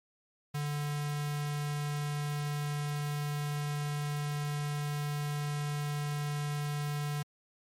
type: tone with notch filter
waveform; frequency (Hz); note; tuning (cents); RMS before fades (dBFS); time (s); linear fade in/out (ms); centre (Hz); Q
square; 146.7; D3; -2; -34; 0.54-7.23; 10; 330; 0.77
effects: MP3 64 kbps